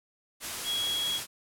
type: tone in noise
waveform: sine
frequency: 3322 Hz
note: G#7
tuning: in tune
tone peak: -28 dBFS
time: 0.64-1.21 s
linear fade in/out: 50 ms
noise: white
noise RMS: -35 dBFS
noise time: 0.4-1.27 s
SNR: +4 dB
effects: low-pass 12000 Hz 12 dB/octave